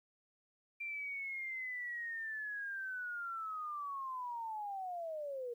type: linear sweep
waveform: sine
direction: down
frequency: 2371 to 466.2 Hz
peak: -39 dBFS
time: 0.8-5.54 s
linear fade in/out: 10 ms
effects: 12-bit